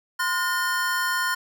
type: tone cluster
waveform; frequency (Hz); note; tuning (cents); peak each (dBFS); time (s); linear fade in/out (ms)
square; 1034 / 1436 / 1817; C6 / F6 / A#6; -21 / +48 / -45; -28 / -26 / -30; 0.19-1.35; 10
effects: none